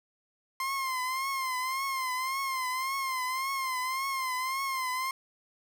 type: tone with vibrato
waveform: 30% pulse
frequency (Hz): 1050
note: C6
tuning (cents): +6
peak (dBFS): -27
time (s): 0.6-5.11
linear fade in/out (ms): 2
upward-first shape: triangle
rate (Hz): 1.8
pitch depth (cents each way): 79
effects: none